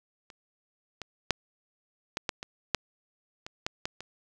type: clicks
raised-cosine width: 0.2 ms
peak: -30 / -20 / -6 / -13 / -11 / -20 / -6 / -22 / -12 / -14 / -23 dBFS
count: 11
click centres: 0.302 / 1.017 / 1.307 / 2.171 / 2.292 / 2.429 / 2.747 / 3.465 / 3.665 / 3.855 / 4.006 s
effects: none